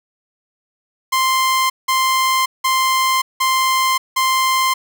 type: tone bursts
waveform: sawtooth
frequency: 1046.5 Hz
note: C6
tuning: in tune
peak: -10 dBFS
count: 5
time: 1.12-4.74 s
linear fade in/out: 10 ms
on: 580 ms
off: 180 ms
effects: none